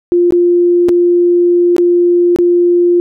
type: tone with dropouts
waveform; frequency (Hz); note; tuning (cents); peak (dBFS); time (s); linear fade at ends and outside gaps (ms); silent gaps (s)
sine; 350; F4; +4; -6; 0.12-3; 0; 0.307-0.323 / 0.886-0.891 / 1.765-1.782 / 2.361-2.387
effects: none